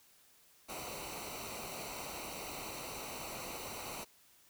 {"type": "noise with comb filter", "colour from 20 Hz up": "pink", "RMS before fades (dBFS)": -44, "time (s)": [0.68, 4.05], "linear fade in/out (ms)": 20, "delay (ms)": 0.59, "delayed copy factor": -0.75, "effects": ["white hiss -65 dBFS RMS until 4.49 s"]}